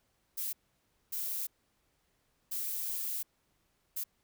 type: noise bursts at uneven times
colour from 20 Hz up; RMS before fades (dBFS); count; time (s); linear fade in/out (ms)
violet; -36; 4; 0.37-0.53 / 1.12-1.47 / 2.51-3.23 / 3.96-4.04; 10
effects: pink hiss -75 dBFS RMS until 4.23 s